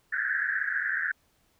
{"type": "band-pass noise", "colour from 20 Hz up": "white", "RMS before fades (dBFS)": -29, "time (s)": [0.12, 1.12], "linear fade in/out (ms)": 10, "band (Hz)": [1500, 1800], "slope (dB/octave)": 96, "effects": ["pink hiss -68 dBFS RMS until 1.59 s"]}